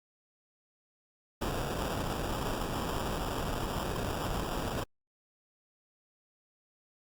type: noise with sample-and-hold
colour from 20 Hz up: pink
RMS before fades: -34 dBFS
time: 1.41-4.84 s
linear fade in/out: 10 ms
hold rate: 2100 Hz
effects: Opus 48 kbps